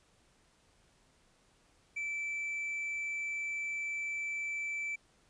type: tone with tanh clipping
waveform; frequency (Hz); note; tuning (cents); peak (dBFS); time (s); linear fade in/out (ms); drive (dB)
triangle; 2323; D7; -20; -35; 1.96-4.96; 10; 7
effects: pink hiss -68 dBFS RMS until 5.29 s + resampled to 22050 Hz